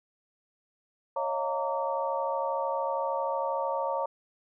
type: tone cluster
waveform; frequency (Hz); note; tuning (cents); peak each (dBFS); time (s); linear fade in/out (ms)
sine; 550 / 623 / 692 / 920 / 1150; C#5 / D#5 / F5 / A#5 / D6; -14 / +2 / -16 / -23 / -37; -31 / -38 / -38 / -31 / -37; 1.16-4.06; 5
effects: none